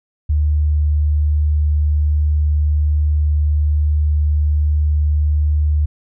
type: tone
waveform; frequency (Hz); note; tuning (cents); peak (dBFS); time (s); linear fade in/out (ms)
sine; 74.9; D2; +35; -12; 0.29-5.86; 10
effects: none